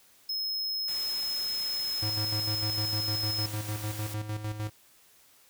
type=tone; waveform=square; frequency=5160 Hz; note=E8; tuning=38 cents flat; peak=-30 dBFS; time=0.29-3.46 s; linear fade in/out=5 ms
type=noise; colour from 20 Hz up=white; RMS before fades=-42 dBFS; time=0.88-4.14 s; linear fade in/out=2 ms
type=tone with tremolo; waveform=square; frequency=106.4 Hz; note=G#2; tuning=42 cents sharp; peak=-31 dBFS; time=2.02-4.7 s; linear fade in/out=10 ms; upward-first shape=square; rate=6.6 Hz; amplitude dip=60%
effects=white hiss -60 dBFS RMS until 5.49 s